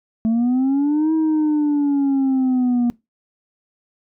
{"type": "linear two-way sweep", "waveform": "sine", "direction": "up then down", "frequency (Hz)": [220, 320, 238], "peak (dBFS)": -12, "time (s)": [0.25, 2.9], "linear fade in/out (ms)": 0, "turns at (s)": 1.13, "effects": ["noise-tail reverb RT60 0.2 s tail -23 dB re dry", "tanh soft clip ceiling -14 dBFS"]}